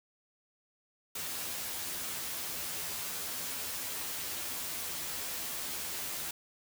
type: noise with comb filter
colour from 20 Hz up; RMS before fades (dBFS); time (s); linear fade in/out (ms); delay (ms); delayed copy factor
white; -38; 1.15-6.31; 5; 12; +0.8
effects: none

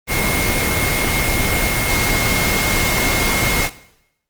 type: tone in noise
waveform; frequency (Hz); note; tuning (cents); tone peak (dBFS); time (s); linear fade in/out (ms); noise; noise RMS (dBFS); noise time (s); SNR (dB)
sine; 2146; C7; +43; -21; 0.07-3.7; 50; pink; -18; 0.07-3.7; -6
effects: noise-tail reverb RT60 0.8 s tail -17 dB re dry + Opus 24 kbps

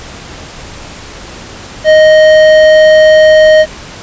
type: tone with tanh clipping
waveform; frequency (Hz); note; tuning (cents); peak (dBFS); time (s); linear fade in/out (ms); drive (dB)
sine; 622.3; D#5; 0; -3; 1.84-3.66; 50; 13
effects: pink hiss -28 dBFS RMS until 4.02 s + resampled to 16000 Hz

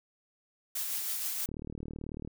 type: noise with tremolo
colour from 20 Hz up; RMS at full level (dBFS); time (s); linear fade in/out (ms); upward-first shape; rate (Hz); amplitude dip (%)
blue; -33; 0.75-1.46; 5; triangle; 6.3; 35
type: click train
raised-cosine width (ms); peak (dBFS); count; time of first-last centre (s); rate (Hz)
3; -27; 31; 1.49-2.275; 38.2
effects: none

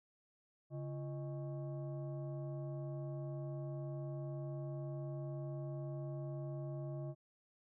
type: tone with frequency modulation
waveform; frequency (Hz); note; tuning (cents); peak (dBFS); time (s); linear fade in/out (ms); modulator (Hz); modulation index
sine; 140; C#3; +18; -40; 0.7-7.15; 50; 482; 0.74
effects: none

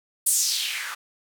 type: noise with band-pass filter sweep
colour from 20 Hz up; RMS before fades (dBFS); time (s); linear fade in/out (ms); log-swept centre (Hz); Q
blue; -25; 0.26-0.95; 10; 10000 to 1200; 2.9
effects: none

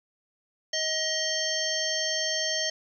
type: harmonic tone with a mistuned harmonic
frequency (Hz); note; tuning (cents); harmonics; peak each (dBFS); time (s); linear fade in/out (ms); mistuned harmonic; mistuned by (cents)
630; D#5; +21; 1 / 3 / 5 / 7 / 9 / 10; -33 / -33 / -33 / -33 / -33 / -33; 0.73-2.7; 5; 9; -68
effects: 10-bit

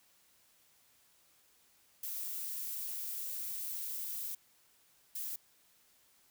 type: noise bursts at uneven times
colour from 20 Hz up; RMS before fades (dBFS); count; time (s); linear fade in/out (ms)
violet; -40; 2; 2.03-4.35 / 5.15-5.36; 5
effects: white hiss -68 dBFS RMS until 6.3 s

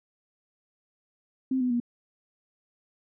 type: tone with pitch steps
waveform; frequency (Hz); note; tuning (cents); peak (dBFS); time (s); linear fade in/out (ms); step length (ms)
sine; 261.6 / 250.4 / 239.6; C4 / B3 / A#3; 0 / +24 / +48; -23; 1.51-1.801; 5; 97
effects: none

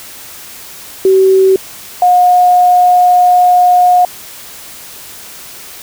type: tone pair in turn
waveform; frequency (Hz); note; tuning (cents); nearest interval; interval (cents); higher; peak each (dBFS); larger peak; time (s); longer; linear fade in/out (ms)
sine; 381.3 / 719.8; G4 / F#5; -48 / -48; major seventh; 1100; second; -4; neither; 1.05-1.56 / 2.02-4.05; second; 2
effects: white hiss -31 dBFS RMS until 5.82 s

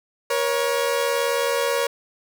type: tone pair together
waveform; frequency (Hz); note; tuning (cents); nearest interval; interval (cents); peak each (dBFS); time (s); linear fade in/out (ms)
sawtooth; 475.9 / 554.4; A#4 / C#5; +36 / 0; minor third; 264; -19; 0.3-1.87; 5
effects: none

